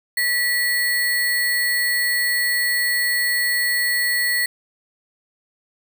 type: tone with sample-and-hold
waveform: sine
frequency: 1944 Hz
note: B6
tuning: 28 cents flat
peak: -17 dBFS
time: 0.17-4.46 s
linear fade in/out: 5 ms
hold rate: 6300 Hz
effects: none